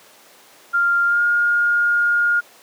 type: tone with pitch glide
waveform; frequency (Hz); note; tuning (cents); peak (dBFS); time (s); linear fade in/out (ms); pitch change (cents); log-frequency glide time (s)
sine; 1395 to 1421; F6 to F6; -2 to +30; -14; 0.73-2.41; 20; +32; 1.06-1.22
effects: pink hiss -47 dBFS RMS until 2.62 s + high-pass 400 Hz 12 dB/octave